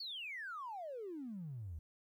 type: exponential sweep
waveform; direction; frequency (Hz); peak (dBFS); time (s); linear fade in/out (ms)
triangle; down; 4577 to 73.42; -39; 0-1.79; 5
effects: tanh soft clip ceiling -40 dBFS + 13-bit